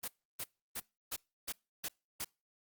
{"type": "noise bursts", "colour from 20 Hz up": "white", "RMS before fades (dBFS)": -39, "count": 7, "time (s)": [0.03, 2.247], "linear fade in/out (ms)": 10, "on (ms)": 51, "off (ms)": 310, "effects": ["noise-tail reverb RT60 0.3 s tail -26 dB re dry", "Opus 24 kbps"]}